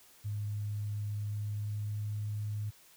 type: tone with pitch glide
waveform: sine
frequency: 104.1 to 105.13 Hz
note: G#2 to G#2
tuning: +5 to +22 cents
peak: -33 dBFS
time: 0.24-2.71 s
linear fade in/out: 20 ms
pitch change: +17 cents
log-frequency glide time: 1.1-2.17 s
effects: white hiss -60 dBFS RMS until 2.96 s